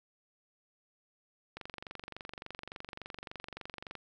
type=click train; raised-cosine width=0.3 ms; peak=-26 dBFS; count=57; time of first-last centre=1.57-3.953 s; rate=23.5 Hz; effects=none